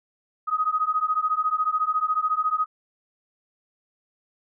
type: beating tone pair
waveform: sine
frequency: 1249 / 1263 Hz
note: D#6 / D#6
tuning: +6 / +26 cents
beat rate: 14 Hz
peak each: -24 dBFS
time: 0.47-2.66 s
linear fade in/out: 20 ms
effects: none